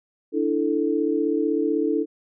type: chord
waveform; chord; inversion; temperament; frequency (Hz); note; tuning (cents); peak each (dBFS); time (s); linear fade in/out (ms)
sine; D suspended second; none; equal; 293.7 / 329.6 / 440; D4 / E4 / A4; 0 / 0 / 0; -24; 0.32-2.06; 50
effects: none